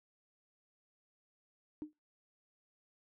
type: tone with exponential decay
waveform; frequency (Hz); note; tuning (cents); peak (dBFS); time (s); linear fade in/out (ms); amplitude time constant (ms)
sine; 303.3; D#4; -44; -34; 1.82-1.93; 0; 23
effects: noise-tail reverb RT60 0.2 s tail -23 dB re dry + tanh soft clip ceiling -33 dBFS